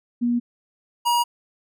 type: tone pair in turn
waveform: sine / square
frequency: 239.8 / 954.5 Hz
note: A#3 / A#5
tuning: +49 / +41 cents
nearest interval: 2 octaves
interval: 2392 cents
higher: second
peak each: -18 dBFS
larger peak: neither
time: 0.21-0.4 / 1.05-1.24 s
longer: neither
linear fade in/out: 20 ms
effects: none